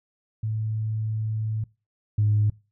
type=tone pair in turn; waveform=sine; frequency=109.3 / 105.32 Hz; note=A2 / G#2; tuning=-11 / +25 cents; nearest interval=minor second; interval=64 cents; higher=first; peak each=-24 / -17 dBFS; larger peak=second; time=0.43-1.64 / 2.18-2.5 s; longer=first; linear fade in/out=5 ms; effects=noise-tail reverb RT60 0.3 s tail -23 dB re dry + tanh soft clip ceiling -13 dBFS